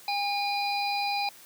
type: harmonic tone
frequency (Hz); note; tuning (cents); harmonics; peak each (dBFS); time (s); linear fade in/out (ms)
811; G#5; -41; 1 / 3 / 5 / 6; -28 / -33 / -35 / -36; 0.08-1.29; 2
effects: white hiss -51 dBFS RMS until 1.45 s + high-pass 100 Hz 12 dB/octave